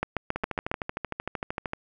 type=two click trains; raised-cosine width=0.5 ms; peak=-11 / -15 dBFS; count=6 / 19; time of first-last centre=0.03-0.715 / 0.36-1.734 s; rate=7.3 / 13.1 Hz; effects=none